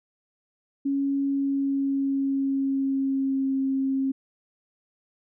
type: tone with pitch glide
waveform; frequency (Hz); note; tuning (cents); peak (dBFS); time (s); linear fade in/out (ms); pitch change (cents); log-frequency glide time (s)
sine; 277.2 to 268.5; C#4 to C4; 0 to +45; -22; 0.85-4.12; 10; -55; 1.24-3.56
effects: none